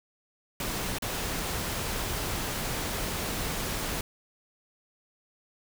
pink noise with dropouts, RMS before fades -32 dBFS, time 0.6-4.01 s, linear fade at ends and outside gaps 2 ms, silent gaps 0.985-1.022 s, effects none

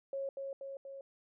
sine tone with echo, 547 Hz, C#5, 23 cents flat, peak -35 dBFS, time 0.13-0.29 s, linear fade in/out 2 ms, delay 240 ms, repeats 3, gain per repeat -3 dB, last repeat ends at 1.01 s, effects none

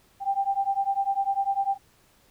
sine beating tone pair, 784 / 794 Hz, G5 / G5, 0 / +22 cents, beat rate 10 Hz, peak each -26 dBFS, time 0.2-1.78 s, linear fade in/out 50 ms, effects pink hiss -61 dBFS RMS until 2.3 s

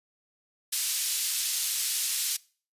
white band-pass noise, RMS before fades -29 dBFS, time 0.72-2.37 s, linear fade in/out 10 ms, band 3300 to 12000 Hz, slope 12 dB/octave, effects noise-tail reverb RT60 0.4 s tail -22 dB re dry + resampled to 32000 Hz

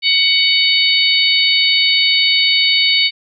harmonic tone, 746 Hz, F#5, 14 cents sharp, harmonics 3 / 4 / 5 / 6, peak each -16 / -16 / -16 / -16 dBFS, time 0.02-3.11 s, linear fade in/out 50 ms, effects none

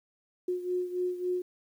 sine beating tone pair, 360.3 / 363.9 Hz, F#4 / F#4, -46 / -29 cents, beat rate 3.6 Hz, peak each -30 / -35 dBFS, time 0.48-1.42 s, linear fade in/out 5 ms, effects 10-bit

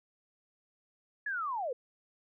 sine linear sweep, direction down, 1727 to 464.1 Hz, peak -32 dBFS, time 1.26-1.73 s, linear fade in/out 5 ms, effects none

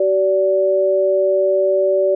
sine tone pair together, 380.1 / 579 Hz, F#4 / D5, +47 / -25 cents, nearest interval perfect fifth, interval 728 cents, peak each -17 / -14 dBFS, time 0-2.15 s, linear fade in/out 5 ms, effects none

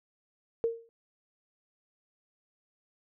sine tone with exponential decay, 460 Hz, A#4, 23 cents flat, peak -22 dBFS, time 0.64-0.89 s, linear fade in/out 0 ms, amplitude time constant 53 ms, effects none

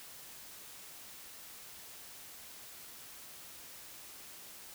silence, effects white hiss -51 dBFS RMS until 4.74 s

